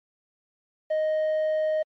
triangle tone with quantisation, 622.3 Hz, D#5, in tune, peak -20 dBFS, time 0.9-1.83 s, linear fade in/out 10 ms, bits 8, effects low-pass 3000 Hz 12 dB/octave + MP3 64 kbps

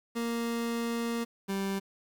30% pulse tone pair in turn, 233.1 / 195.49 Hz, A#3 / G3, 0 / -4 cents, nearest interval minor third, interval 304 cents, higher first, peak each -27 dBFS, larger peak neither, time 0.15-1.25 / 1.48-1.8 s, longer first, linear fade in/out 20 ms, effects 9-bit

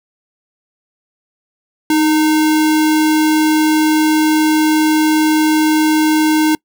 sine tone with sample-and-hold, 311.1 Hz, D#4, in tune, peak -9 dBFS, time 1.9-6.55 s, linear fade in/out 2 ms, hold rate 1225 Hz, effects noise-tail reverb RT60 0.1 s tail -26 dB re dry

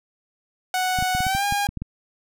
sawtooth tone with pitch glide, 740 to 811.7 Hz, F#5 to G#5, 0 to -40 cents, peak -17 dBFS, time 0.74-1.67 s, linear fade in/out 2 ms, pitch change +160 cents, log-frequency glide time 1.22-1.45 s
clicks, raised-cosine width 5 ms, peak -17 dBFS, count 10, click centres 0.988 / 1.025 / 1.15 / 1.205 / 1.267 / 1.35 / 1.524 / 1.69 / 1.773 / 1.82 s
effects none

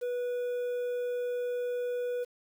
triangle tone with quantisation, 490 Hz, B4, 14 cents flat, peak -28 dBFS, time 0.01-2.25 s, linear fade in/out 20 ms, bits 9, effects none

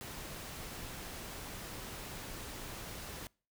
pink noise, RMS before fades -45 dBFS, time 0.01-3.27 s, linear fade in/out 0 ms, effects noise-tail reverb RT60 0.4 s tail -26 dB re dry

